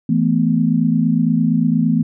sine chord, E suspended fourth, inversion none, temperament equal with one note detuned, 164.81 / 220 / 248.7 Hz, E3 / A3 / B3, 0 / 0 / +12 cents, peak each -17 dBFS, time 0.09-2.03 s, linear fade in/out 5 ms, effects none

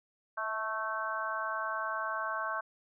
harmonic tone with a mistuned harmonic, 220 Hz, A3, in tune, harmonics 3 / 4 / 5 / 6 / 7, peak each -40 / -42 / -36 / -41 / -37 dBFS, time 0.37-2.61 s, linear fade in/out 10 ms, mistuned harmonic 3, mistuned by -25 cents, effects none

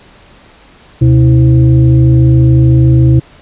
sine tone with frequency modulation, 126.4 Hz, B2, 41 cents sharp, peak -3 dBFS, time 1.01-3.2 s, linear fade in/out 10 ms, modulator 199 Hz, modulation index 0.7, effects pink hiss -41 dBFS RMS until 3.41 s + resampled to 8000 Hz

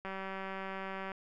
click train, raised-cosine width 0.5 ms, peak -26 dBFS, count 206, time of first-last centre 0.05-1.118 s, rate 192 Hz, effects none

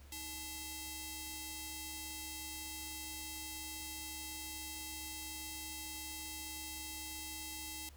5% pulse ring-modulated tone, 1174.7 Hz, D6, in tune, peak -28 dBFS, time 0.12-7.89 s, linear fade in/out 2 ms, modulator 1490 Hz, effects added 70 Hz sine -54 dBFS peak until 7.96 s + pink hiss -63 dBFS RMS until 7.96 s

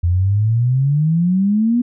sine exponential sweep, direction up, 84.2 to 246.9 Hz, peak -12 dBFS, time 0.03-1.82 s, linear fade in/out 10 ms, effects none

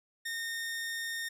sawtooth tone, 1834 Hz, A#6, 29 cents flat, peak -31 dBFS, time 0.25-1.29 s, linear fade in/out 10 ms, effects resampled to 32000 Hz

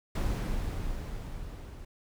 brown noise with level ramp, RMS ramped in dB -28 to -44 dBFS, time 0.15-1.85 s, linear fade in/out 5 ms, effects none

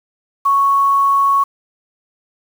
sine tone with quantisation, 1108.7 Hz, C#6, in tune, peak -10 dBFS, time 0.45-1.44 s, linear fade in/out 10 ms, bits 6, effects none

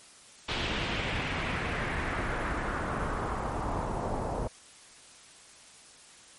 pink noise with low-pass filter sweep, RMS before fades -32 dBFS, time 0.48-4.48 s, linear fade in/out 10 ms, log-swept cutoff 3400 to 740 Hz, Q 1.9, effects white hiss -53 dBFS RMS until 6.38 s + MP3 48 kbps

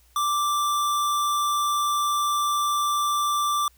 square tone, 1174.7 Hz, D6, in tune, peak -22 dBFS, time 0.16-3.68 s, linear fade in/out 2 ms, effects added 60 Hz sine -57 dBFS peak until 3.77 s + white hiss -61 dBFS RMS until 3.77 s

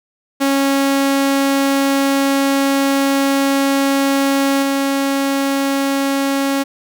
sawtooth tone with level steps, 275.2 Hz, C#4, 12 cents flat, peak -9 / -11 dBFS, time 0.4-6.64 s, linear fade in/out 20 ms, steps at 4.62 s, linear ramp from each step 10 ms, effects none

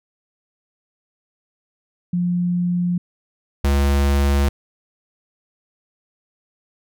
sine / square tone pair in turn, 176.5 / 70.04 Hz, F3 / C#2, +19 / +18 cents, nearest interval octave + major third, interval 1601 cents, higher first, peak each -17 / -15 dBFS, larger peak second, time 2.13-2.98 / 3.64-4.49 s, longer neither, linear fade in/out 5 ms, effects none

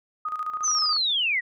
sine tone with tremolo, 1244.5 Hz, D#6, in tune, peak -25 dBFS, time 0.25-0.97 s, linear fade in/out 5 ms, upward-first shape square, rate 14 Hz, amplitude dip 60%
sine linear sweep, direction down, 6272 to 1864.7 Hz, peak -21 dBFS, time 0.63-1.41 s, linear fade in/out 20 ms
effects none

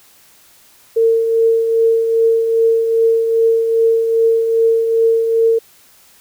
sine tone with tremolo, 454.5 Hz, A#4, 44 cents flat, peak -8 dBFS, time 0.96-5.59 s, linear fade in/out 10 ms, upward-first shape triangle, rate 2.5 Hz, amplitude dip 50%, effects white hiss -48 dBFS RMS until 6.2 s

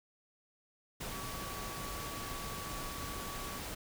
sine tone in noise, 1137 Hz, C#6, 44 cents sharp, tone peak -46 dBFS, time 1.11-3.59 s, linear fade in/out 10 ms, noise pink, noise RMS -42 dBFS, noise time 1-3.75 s, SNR -7 dB, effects none

